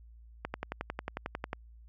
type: click train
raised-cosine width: 0.5 ms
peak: -19 dBFS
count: 13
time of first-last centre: 0.45-1.531 s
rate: 11.1 Hz
effects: added 57 Hz sine -51 dBFS peak until 1.88 s